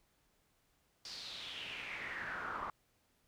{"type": "noise with band-pass filter sweep", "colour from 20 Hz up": "brown", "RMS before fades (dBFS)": -44, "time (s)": [1.05, 2.7], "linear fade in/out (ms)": 2, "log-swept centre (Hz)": [5000, 1100], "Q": 5.1, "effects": ["pink hiss -75 dBFS RMS until 3.27 s"]}